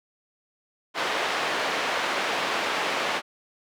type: band-pass noise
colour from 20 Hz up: pink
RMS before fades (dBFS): -27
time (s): 0.94-3.22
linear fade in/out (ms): 50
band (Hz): 540 to 3300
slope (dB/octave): 12
effects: none